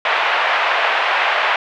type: band-pass noise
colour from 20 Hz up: pink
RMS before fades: -17 dBFS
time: 0.05-1.56 s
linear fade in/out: 2 ms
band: 680 to 2900 Hz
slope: 24 dB/octave
effects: none